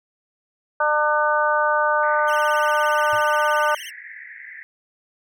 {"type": "harmonic tone", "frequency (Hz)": 300, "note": "D4", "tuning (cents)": 37, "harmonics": [2, 3, 4, 5], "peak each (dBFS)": [-22, -22, -22, -22], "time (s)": [0.8, 3.75], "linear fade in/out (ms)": 5}
{"type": "band-pass noise", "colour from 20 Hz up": "white", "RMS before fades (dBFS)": -39, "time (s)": [2.03, 4.63], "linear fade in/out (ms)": 0, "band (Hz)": [1700, 2100], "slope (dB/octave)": 96}
{"type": "tone with vibrato", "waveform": "sawtooth", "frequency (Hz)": 2919, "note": "F#7", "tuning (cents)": -24, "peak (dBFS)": -31, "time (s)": [2.27, 3.91], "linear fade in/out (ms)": 20, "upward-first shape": "triangle", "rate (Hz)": 17, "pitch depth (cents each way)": 180}
{"type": "tone with exponential decay", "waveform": "square", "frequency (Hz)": 109.8, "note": "A2", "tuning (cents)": -3, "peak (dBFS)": -32, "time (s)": [3.13, 3.27], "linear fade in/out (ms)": 0, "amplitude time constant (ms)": 30}
{"effects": []}